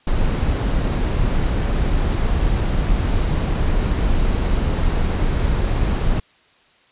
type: noise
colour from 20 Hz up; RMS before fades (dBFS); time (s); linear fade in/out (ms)
brown; -18; 0.07-6.2; 5
effects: white hiss -55 dBFS RMS until 6.91 s + resampled to 8000 Hz